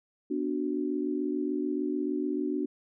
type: chord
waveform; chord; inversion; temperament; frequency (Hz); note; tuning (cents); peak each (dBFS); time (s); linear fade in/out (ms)
sine; B minor; none; equal; 246.9 / 293.7 / 370; B3 / D4 / F#4; 0 / 0 / 0; -34 / -30 / -33; 0.3-2.66; 10
effects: none